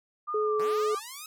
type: tone with vibrato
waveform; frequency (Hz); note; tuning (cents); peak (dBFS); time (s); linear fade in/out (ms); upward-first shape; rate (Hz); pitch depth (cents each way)
sine; 1198; D6; +34; -30; 0.27-1; 20; sine; 2.3; 42
type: tone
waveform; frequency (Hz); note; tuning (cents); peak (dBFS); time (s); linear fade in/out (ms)
sine; 427.2; G#4; +49; -25; 0.34-0.95; 5
type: linear sweep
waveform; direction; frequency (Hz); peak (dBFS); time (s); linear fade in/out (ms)
5% pulse; up; 137.8 to 1300; -28; 0.59-1.26; 2
effects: none